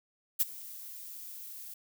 violet noise with ADSR envelope, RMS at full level -24 dBFS, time 0.39-1.74 s, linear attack 22 ms, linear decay 24 ms, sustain -21 dB, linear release 3 ms, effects none

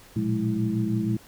sine tone cluster, 114.4 / 120.7 / 181.5 / 211 / 327.5 Hz, A#2 / B2 / F#3 / G#3 / E4, -32 / -39 / -33 / +28 / -11 cents, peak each -30 / -30 / -32 / -26 / -30 dBFS, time 0.16-1.17 s, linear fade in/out 5 ms, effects pink hiss -51 dBFS RMS until 1.27 s

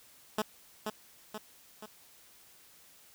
10% pulse tone with echo, 214.3 Hz, A3, 45 cents flat, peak -20 dBFS, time 0.38-0.42 s, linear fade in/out 5 ms, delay 480 ms, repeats 3, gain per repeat -5 dB, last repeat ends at 1.86 s, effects white hiss -59 dBFS RMS until 3.14 s

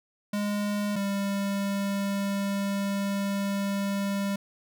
square tone pair in turn, 205.9 / 198.84 Hz, G#3 / G3, -15 / +25 cents, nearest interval minor second, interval 60 cents, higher first, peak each -27 dBFS, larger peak neither, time 0.33-0.96 / 0.96-4.36 s, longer second, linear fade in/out 5 ms, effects none

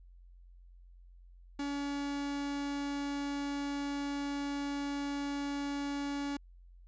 45% pulse tone, 283.7 Hz, C#4, 40 cents sharp, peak -34 dBFS, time 1.59-6.37 s, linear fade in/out 5 ms, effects added 44 Hz sine -53 dBFS peak until 6.87 s + resampled to 16000 Hz

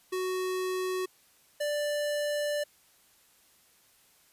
square tone pair in turn, 370.8 / 588.6 Hz, F#4 / D5, +4 / +4 cents, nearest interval minor sixth, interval 800 cents, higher second, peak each -30 / -29 dBFS, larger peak second, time 0.12-1.06 / 1.6-2.64 s, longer second, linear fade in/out 10 ms, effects white hiss -63 dBFS RMS until 4.32 s + resampled to 32000 Hz

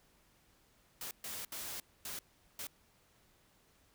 white noise bursts at uneven times, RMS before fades -43 dBFS, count 5, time 1.01-1.11 / 1.24-1.45 / 1.52-1.8 / 2.05-2.19 / 2.59-2.67 s, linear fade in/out 2 ms, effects pink hiss -69 dBFS RMS until 3.94 s

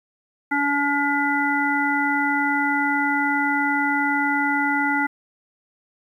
harmonic tone, 285.4 Hz, D4, 49 cents flat, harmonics 1 / 3 / 5 / 7, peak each -24 / -24 / -24 / -24 dBFS, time 0.51-5.07 s, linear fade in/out 10 ms, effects 9-bit

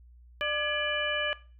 harmonic tone with a mistuned harmonic, 595 Hz, D5, 22 cents sharp, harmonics 1 / 2 / 3 / 4 / 5, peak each -33 / -36 / -32 / -35 / -34 dBFS, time 0.41-1.33 s, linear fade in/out 0 ms, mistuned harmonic 3, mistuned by -91 cents, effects noise-tail reverb RT60 0.4 s tail -19 dB re dry + added 60 Hz sine -51 dBFS peak until 1.59 s

